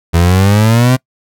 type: exponential sweep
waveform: 30% pulse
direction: up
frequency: 82.41 to 130.81 Hz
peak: -4 dBFS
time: 0.13-0.97 s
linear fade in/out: 20 ms
effects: noise-tail reverb RT60 0.1 s tail -24 dB re dry